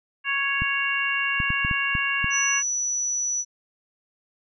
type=harmonic tone; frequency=554.4 Hz; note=C#5; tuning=in tune; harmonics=2 / 3 / 4 / 5; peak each=-31 / -26 / -29 / -26 dBFS; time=0.24-2.63 s; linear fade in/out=50 ms
type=clicks; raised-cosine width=5 ms; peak=-16 dBFS; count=7; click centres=0.62 / 1.402 / 1.504 / 1.649 / 1.712 / 1.952 / 2.244 s
type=tone; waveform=sine; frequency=5920 Hz; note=F#8; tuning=in tune; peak=-23 dBFS; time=2.3-3.45 s; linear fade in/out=50 ms
effects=none